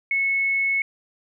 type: tone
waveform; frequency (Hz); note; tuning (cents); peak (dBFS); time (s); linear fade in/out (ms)
sine; 2197; C#7; -16; -19; 0.11-0.82; 2
effects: none